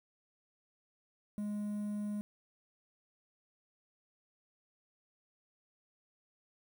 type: tone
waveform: triangle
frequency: 207.7 Hz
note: G#3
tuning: in tune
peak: -33 dBFS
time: 1.38-2.21 s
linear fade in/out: 0 ms
effects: 10-bit